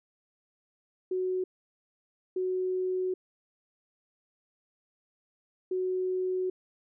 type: tone bursts at uneven times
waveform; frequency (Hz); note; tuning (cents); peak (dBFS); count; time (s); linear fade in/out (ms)
sine; 370; F#4; 0; -27; 3; 1.11-1.44 / 2.36-3.14 / 5.71-6.5; 5
effects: none